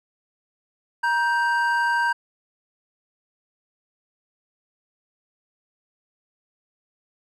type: tone pair together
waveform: triangle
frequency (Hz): 946.5 / 1567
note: A#5 / G6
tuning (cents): +26 / -1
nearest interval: major sixth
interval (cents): 873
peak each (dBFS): -20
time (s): 1.03-2.13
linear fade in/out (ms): 10
effects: none